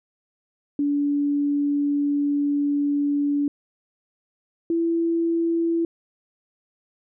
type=tone pair in turn; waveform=sine; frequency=287.6 / 333.9 Hz; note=D4 / E4; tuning=-36 / +22 cents; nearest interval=minor third; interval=258 cents; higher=second; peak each=-19 dBFS; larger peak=neither; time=0.79-3.48 / 4.7-5.85 s; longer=first; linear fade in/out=2 ms; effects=none